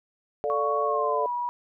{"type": "chord", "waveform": "sine", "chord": "D minor", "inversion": "second", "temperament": "just", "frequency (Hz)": [440.5, 587.3, 704.8], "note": ["A4", "D5", "F5"], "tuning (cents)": [2, 0, 16], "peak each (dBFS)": [-28, -28, -31], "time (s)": [0.44, 1.26], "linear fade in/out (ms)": 0}
{"type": "tone with pitch glide", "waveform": "sine", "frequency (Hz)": [1112, 968.1], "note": ["C#6", "B5"], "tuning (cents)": [5, -35], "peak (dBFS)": -26, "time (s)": [0.5, 1.49], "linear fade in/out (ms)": 0, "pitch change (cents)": -240, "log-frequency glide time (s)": [0.84, 1.32]}
{"effects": []}